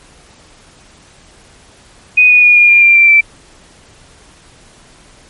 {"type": "tone with pitch steps", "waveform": "sine", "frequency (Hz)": [2489, 2466, 2443, 2421, 2399, 2377, 2355, 2333], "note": ["D#7", "D#7", "D#7", "D#7", "D7", "D7", "D7", "D7"], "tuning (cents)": [0, -16, -32, -48, 36, 20, 4, -12], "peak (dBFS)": -3, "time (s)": [2.17, 3.21], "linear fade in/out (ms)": 10, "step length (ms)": 130, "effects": ["pink hiss -43 dBFS RMS until 5.29 s", "MP3 48 kbps"]}